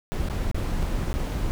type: noise with dropouts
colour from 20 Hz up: brown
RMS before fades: -26 dBFS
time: 0.12-1.51 s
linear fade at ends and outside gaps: 0 ms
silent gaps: 0.287-0.298 / 0.514-0.545 / 0.824-0.828 / 1.13-1.14 s
effects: none